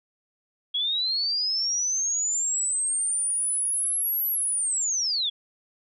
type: linear two-way sweep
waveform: sine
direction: up then down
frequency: 3298 to 11840 to 3298 Hz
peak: -23 dBFS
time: 0.74-5.3 s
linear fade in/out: 10 ms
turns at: 4.28 s
effects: none